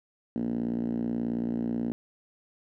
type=tone with band-pass filter; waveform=5% pulse; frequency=58.5 Hz; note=A#1; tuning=7 cents sharp; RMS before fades=-30 dBFS; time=0.36-1.92 s; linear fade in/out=0 ms; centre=240 Hz; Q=4.7; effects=none